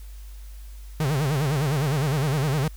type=tone with vibrato; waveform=45% pulse; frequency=143.4 Hz; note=D3; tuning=41 cents flat; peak=-21 dBFS; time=1-2.68 s; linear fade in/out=2 ms; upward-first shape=sine; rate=9.8 Hz; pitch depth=180 cents each way; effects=added 50 Hz sine -37 dBFS peak until 2.76 s + white hiss -54 dBFS RMS until 2.76 s